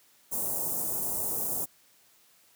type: band-stop noise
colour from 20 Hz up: white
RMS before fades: -31 dBFS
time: 0.31-1.66 s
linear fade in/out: 20 ms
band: 870 to 8000 Hz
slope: 24 dB/octave
effects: white hiss -62 dBFS RMS until 2.55 s + high-pass 80 Hz 12 dB/octave